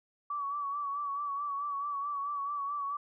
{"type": "tone with vibrato", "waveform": "sine", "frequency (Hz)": 1141, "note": "C#6", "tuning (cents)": 50, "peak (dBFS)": -32, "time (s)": [0.3, 2.97], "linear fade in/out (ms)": 5, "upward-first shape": "sine", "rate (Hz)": 4.6, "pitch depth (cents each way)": 47, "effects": []}